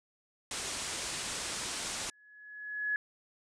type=low-pass noise; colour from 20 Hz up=white; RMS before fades=-38 dBFS; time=0.51-2.1 s; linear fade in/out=2 ms; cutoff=9300 Hz; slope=48 dB/octave
type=tone with exponential growth; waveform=sine; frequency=1693 Hz; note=G#6; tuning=33 cents sharp; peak=-27 dBFS; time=1.99-2.96 s; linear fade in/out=1 ms; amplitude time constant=210 ms
effects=none